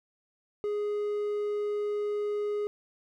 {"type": "tone", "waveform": "triangle", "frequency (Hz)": 415.3, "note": "G#4", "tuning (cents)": 0, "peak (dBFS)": -26, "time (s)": [0.64, 2.67], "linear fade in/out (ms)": 0, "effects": []}